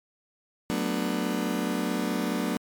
35% pulse chord, B minor seventh, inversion second, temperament just, 185.21 / 222.2 / 246.9 / 296.3 Hz, F#3 / A3 / B3 / D4, +2 / +17 / 0 / +15 cents, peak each -30 dBFS, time 0.7-2.57 s, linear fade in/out 0 ms, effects MP3 96 kbps

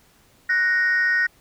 sine tone pair together, 1481.8 / 1867 Hz, F#6 / A#6, +2 / +2 cents, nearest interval major third, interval 400 cents, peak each -20 / -17 dBFS, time 0.49-1.27 s, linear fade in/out 10 ms, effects tanh soft clip ceiling -13 dBFS + pink hiss -57 dBFS RMS until 1.4 s

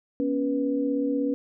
sine tone cluster, 242.6 / 279 / 487.5 Hz, B3 / C#4 / B4, -31 / +11 / -23 cents, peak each -33 / -24 / -29 dBFS, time 0.2-1.34 s, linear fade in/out 0 ms, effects none

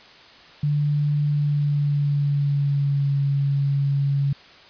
sine tone with pitch glide, 146.83 to 139.96 Hz, D3 to C#3, 0 to +17 cents, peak -18 dBFS, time 0.63-4.33 s, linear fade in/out 5 ms, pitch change -83 cents, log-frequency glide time 1.27-3.16 s, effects white hiss -47 dBFS RMS until 4.69 s + resampled to 11025 Hz

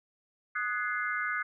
sine chord, Ab dominant seventh, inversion second, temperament equal with one note detuned, 1244.5 / 1480 / 1689.3 / 2093 Hz, Eb6 / Gb6 / Ab6 / C7, 0 / 0 / +29 / 0 cents, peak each -35 / -33 / -37 / -36 dBFS, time 0.55-1.43 s, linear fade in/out 10 ms, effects none

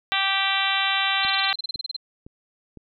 harmonic tone, 390 Hz, G4, 9 cents flat, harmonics 2 / 3 / 4 / 5 / 6 / 7 / 8 / 9 / 10, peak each -29 / -29 / -29 / -29 / -29 / -29 / -29 / -29 / -29 dBFS, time 0.12-1.53 s, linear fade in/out 0 ms
sine tone bursts, 4121 Hz, C8, 27 cents flat, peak -25 dBFS, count 15, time 1.23-1.965 s, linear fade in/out 5 ms, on 21 ms, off 30 ms
click train, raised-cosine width 3 ms, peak -29 dBFS, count 4, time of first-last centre 1.25-2.773 s, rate 1.97 Hz
effects none

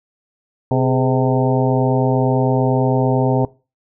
harmonic tone with a mistuned harmonic, 128.9 Hz, C3, 26 cents flat, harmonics 1 / 2 / 3 / 4 / 5 / 6 / 7, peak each -17 / -20 / -22 / -23 / -24 / -25 / -25 dBFS, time 0.71-3.45 s, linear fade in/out 2 ms, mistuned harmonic 3, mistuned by +96 cents, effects noise-tail reverb RT60 0.3 s tail -20 dB re dry

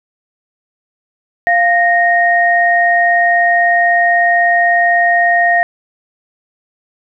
sine tone pair together, 696 / 1858.1 Hz, F5 / A#6, -6 / -6 cents, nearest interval octave + perfect fourth, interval 1700 cents, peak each -11 dBFS, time 1.47-5.63 s, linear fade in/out 0 ms, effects none

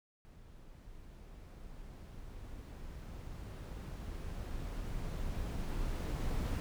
brown noise with level ramp, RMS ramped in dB -55 to -34 dBFS, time 0.25-6.6 s, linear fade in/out 0 ms, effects none

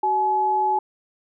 sine tone pair together, 377.9 / 851.8 Hz, F#4 / G#5, +37 / +44 cents, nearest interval octave + major second, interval 1407 cents, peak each -28 / -18 dBFS, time 0.03-0.79 s, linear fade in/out 5 ms, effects none

